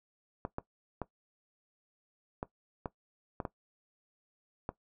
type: clicks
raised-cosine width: 1 ms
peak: -21 dBFS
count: 8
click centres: 0.451 / 0.584 / 1.017 / 2.429 / 2.858 / 3.402 / 3.452 / 4.691 s
effects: noise-tail reverb RT60 0.1 s tail -17 dB re dry